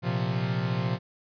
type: chord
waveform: 45% pulse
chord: Bb suspended second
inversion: none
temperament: equal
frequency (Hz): 116.54 / 130.81 / 174.61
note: Bb2 / C3 / F3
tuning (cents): 0 / 0 / 0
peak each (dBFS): -30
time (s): 0.02-0.99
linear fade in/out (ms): 50
effects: resampled to 11025 Hz